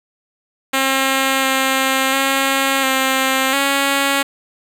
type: tone with pitch steps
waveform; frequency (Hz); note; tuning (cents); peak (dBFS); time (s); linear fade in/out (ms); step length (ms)
5% pulse; 267.9 / 265.9 / 271 / 264.6 / 277.2; C4 / C4 / C#4 / C4 / C#4; +41 / +28 / -39 / +20 / 0; -3; 0.73-4.23; 10; 700
effects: none